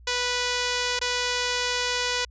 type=tone with dropouts; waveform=5% pulse; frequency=492.2 Hz; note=B4; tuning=6 cents flat; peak=-12 dBFS; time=0.07-2.25 s; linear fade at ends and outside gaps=5 ms; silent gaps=0.992-1.013 s; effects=added 60 Hz sine -46 dBFS peak until 2.3 s + resampled to 16000 Hz